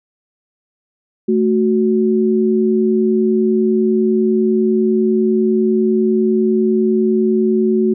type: tone pair together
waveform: sine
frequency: 220 / 370 Hz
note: A3 / F#4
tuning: 0 / 0 cents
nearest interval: major sixth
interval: 900 cents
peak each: -14 dBFS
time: 1.28-7.94 s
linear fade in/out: 10 ms
effects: none